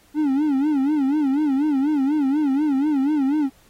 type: tone with vibrato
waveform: triangle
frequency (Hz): 285.6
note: D4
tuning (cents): -48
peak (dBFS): -15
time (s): 0.14-3.5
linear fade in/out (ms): 50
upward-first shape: sine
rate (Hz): 4.1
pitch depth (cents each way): 140
effects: pink hiss -56 dBFS RMS until 3.69 s + AAC 48 kbps